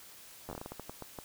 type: slowing click train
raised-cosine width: 1 ms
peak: -27 dBFS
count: 13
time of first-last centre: 0.49-1.188 s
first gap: 10 ms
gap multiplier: 1.29
effects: white hiss -53 dBFS RMS until 1.24 s